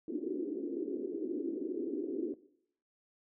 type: band-pass noise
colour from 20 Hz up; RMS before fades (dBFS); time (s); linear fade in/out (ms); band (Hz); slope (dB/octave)
pink; -37; 0.08-2.34; 2; 280 to 390; 48
effects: noise-tail reverb RT60 0.7 s tail -18 dB re dry